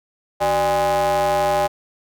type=ring-modulated tone; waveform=square; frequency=110 Hz; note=A2; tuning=in tune; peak=-14 dBFS; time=0.4-1.68 s; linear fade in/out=20 ms; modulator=706 Hz; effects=none